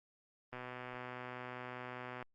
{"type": "click train", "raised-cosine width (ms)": 0.5, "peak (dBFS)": -30, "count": 213, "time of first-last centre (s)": [0.53, 2.226], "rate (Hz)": 125, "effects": ["Opus 32 kbps"]}